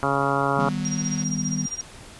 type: harmonic tone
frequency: 139 Hz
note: C#3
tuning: 5 cents sharp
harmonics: 1 / 2 / 3 / 4 / 5 / 6 / 7 / 8 / 9 / 10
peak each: -29 / -29 / -29 / -29 / -29 / -29 / -29 / -29 / -29 / -29 dBFS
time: 0.03-0.69 s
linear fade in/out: 0 ms
type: chord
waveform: sine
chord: Eb augmented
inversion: none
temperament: equal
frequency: 155.56 / 196 / 246.9 Hz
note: Eb3 / G3 / B3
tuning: 0 / 0 / 0 cents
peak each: -28 / -28 / -29 dBFS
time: 0.57-1.66 s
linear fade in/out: 5 ms
type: click train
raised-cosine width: 0.2 ms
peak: -24 dBFS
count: 118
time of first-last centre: 0.6-1.236 s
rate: 184 Hz
type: tone with tremolo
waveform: sine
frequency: 5700 Hz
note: F8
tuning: 34 cents sharp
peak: -25 dBFS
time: 0.85-1.81 s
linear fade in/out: 0 ms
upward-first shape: sine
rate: 15 Hz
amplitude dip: 90%
effects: pink hiss -44 dBFS RMS until 2.19 s + resampled to 24000 Hz